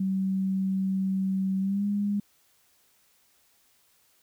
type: tone with pitch glide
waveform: sine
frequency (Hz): 191.1 to 203.6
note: G3 to G#3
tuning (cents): -44 to -34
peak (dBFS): -24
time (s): 0-2.2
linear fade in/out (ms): 5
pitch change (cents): +110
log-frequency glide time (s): 1.6-1.85
effects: white hiss -65 dBFS RMS until 4.22 s